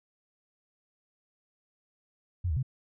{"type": "tone with pitch steps", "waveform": "sine", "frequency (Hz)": [89, 76, 130.1], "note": ["F2", "D#2", "C3"], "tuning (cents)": [33, -40, -9], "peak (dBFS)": -26, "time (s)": [2.44, 2.629], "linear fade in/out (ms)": 10, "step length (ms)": 63, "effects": []}